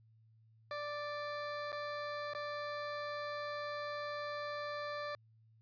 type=tone with dropouts; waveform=20% pulse; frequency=587.3 Hz; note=D5; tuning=in tune; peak=-34 dBFS; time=0.71-5.15 s; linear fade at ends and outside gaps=1 ms; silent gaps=1.719-1.727 / 2.335-2.349 s; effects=added 111 Hz sine -63 dBFS peak until 5.61 s + resampled to 11025 Hz